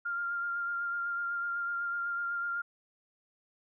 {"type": "tone with vibrato", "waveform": "sine", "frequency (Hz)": 1396.9, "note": "F6", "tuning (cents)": 0, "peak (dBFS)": -31, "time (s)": [0.05, 2.62], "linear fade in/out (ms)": 10, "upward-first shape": "sine", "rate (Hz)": 8, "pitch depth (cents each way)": 18, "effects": []}